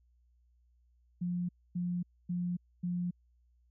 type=tone bursts; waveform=sine; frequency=176.7 Hz; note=F3; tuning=21 cents sharp; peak=-31 dBFS; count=4; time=1.21-3.11 s; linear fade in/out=10 ms; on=280 ms; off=260 ms; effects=added 60 Hz sine -65 dBFS peak until 3.7 s